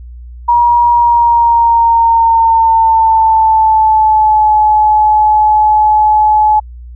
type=tone with pitch glide; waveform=sine; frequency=953 to 853.9 Hz; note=A#5 to G#5; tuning=+38 to +48 cents; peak=-5 dBFS; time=0.48-6.6 s; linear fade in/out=10 ms; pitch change=-190 cents; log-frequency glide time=0.89-4.53 s; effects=added 60 Hz sine -27 dBFS peak until 6.95 s